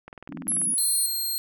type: click train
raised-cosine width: 0.5 ms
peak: -26 dBFS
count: 12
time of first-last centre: 0.08-0.617 s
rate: 20.5 Hz
type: band-pass noise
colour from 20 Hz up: pink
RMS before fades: -38 dBFS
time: 0.29-0.74 s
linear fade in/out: 0 ms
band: 160 to 320 Hz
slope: 96 dB/octave
type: exponential sweep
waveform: sine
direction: down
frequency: 11090 to 9370 Hz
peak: -22 dBFS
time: 0.48-1.06 s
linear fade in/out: 0 ms
type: tone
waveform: 10% pulse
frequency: 4210 Hz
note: C8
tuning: 10 cents sharp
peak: -19 dBFS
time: 0.78-1.38 s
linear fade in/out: 0 ms
effects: none